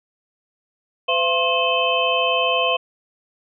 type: tone cluster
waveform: sine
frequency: 509 / 677 / 1065 / 2590 / 3077 Hz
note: C5 / E5 / C6 / E7 / G7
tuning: -48 / +46 / +30 / -31 / -33 cents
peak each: -23 dBFS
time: 1.08-2.77 s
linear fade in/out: 10 ms
effects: none